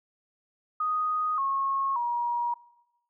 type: tone with pitch steps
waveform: sine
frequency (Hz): 1244.5 / 1089.7 / 954.1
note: D#6 / C#6 / A#5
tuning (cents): 0 / -30 / +40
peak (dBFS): -25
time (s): 0.8-2.54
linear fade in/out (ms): 5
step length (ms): 580
effects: noise-tail reverb RT60 0.9 s tail -20 dB re dry